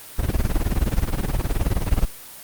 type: noise with tremolo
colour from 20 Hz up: brown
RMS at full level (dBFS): -17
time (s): 0.18-2.06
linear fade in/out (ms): 20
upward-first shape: sine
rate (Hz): 19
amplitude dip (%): 90
effects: white hiss -40 dBFS RMS until 2.43 s + Opus 32 kbps